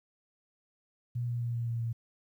sine tone with pitch steps, 120.7 / 119.66 / 118.63 / 117.6 / 116.59 / 115.58 Hz, B2 / A#2 / A#2 / A#2 / A#2 / A#2, -39 / +46 / +31 / +16 / +1 / -14 cents, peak -30 dBFS, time 1.15-1.93 s, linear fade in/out 10 ms, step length 130 ms, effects 11-bit

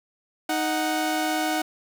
sawtooth tone pair together, 311.1 / 740 Hz, D#4 / F#5, 0 / 0 cents, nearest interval octave + minor third, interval 1500 cents, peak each -22 dBFS, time 0.49-1.62 s, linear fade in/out 5 ms, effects none

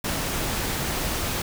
pink noise, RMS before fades -27 dBFS, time 0.04-1.42 s, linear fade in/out 5 ms, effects none

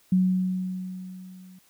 sine tone with level ramp, 185 Hz, F#3, in tune, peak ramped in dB -16 to -46 dBFS, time 0.12-1.59 s, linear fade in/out 5 ms, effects white hiss -61 dBFS RMS until 1.69 s

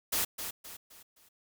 white noise with echo, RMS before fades -30 dBFS, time 0.12-0.25 s, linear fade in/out 10 ms, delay 260 ms, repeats 4, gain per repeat -8 dB, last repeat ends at 1.29 s, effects none

